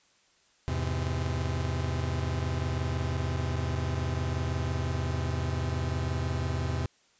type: chord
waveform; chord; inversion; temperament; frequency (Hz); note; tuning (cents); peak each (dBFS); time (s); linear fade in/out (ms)
45% pulse; E augmented; none; just; 82.41 / 103.01 / 128.76; E2 / G#2 / B#2; 0 / -14 / -27; -31 / -37 / -32; 0.68-6.86; 0
effects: white hiss -65 dBFS RMS until 7.19 s + resampled to 16000 Hz